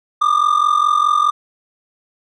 triangle ring-modulated tone, 1200 Hz, D6, 37 cents sharp, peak -7 dBFS, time 0.21-1.31 s, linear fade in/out 10 ms, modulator 22.4 Hz, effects resampled to 24000 Hz

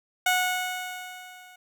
15% pulse tone with level ramp, 733 Hz, F#5, 16 cents flat, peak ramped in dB -13 to -42 dBFS, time 0.26-1.56 s, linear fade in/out 5 ms, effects none

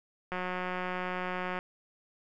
click train, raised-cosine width 0.5 ms, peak -20 dBFS, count 232, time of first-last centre 0.32-1.589 s, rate 182 Hz, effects none

